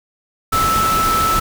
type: tone in noise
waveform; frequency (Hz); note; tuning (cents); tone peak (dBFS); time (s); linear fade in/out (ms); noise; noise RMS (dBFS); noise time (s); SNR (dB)
sine; 1314; E6; -6; -14; 0.52-1.4; 10; pink; -21; 0.52-1.4; +4
effects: none